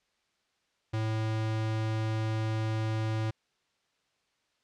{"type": "tone", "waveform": "square", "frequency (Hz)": 110, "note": "A2", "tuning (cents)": 0, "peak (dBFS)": -29, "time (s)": [0.93, 3.31], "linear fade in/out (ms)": 10, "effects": ["white hiss -74 dBFS RMS until 4.63 s", "low-pass 5000 Hz 12 dB/octave"]}